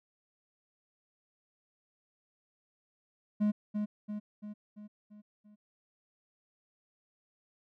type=tone with echo; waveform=triangle; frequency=209.4 Hz; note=G#3; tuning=15 cents sharp; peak=-23 dBFS; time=3.4-3.52 s; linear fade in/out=20 ms; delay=340 ms; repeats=6; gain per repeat=-5 dB; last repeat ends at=5.56 s; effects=none